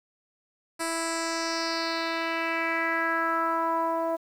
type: tone with low-pass filter sweep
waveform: 10% pulse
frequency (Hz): 329.6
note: E4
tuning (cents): 0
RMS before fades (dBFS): -28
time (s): 0.79-4.17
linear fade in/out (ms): 20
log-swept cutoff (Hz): 10000 to 740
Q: 3.2
effects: 9-bit